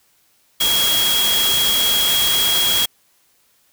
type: tone in noise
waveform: sine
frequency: 3297 Hz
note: G#7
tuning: 13 cents flat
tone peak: -16 dBFS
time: 0.6-2.86 s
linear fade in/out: 10 ms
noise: white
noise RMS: -20 dBFS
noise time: 0.6-2.86 s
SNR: +1 dB
effects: white hiss -59 dBFS RMS until 3.72 s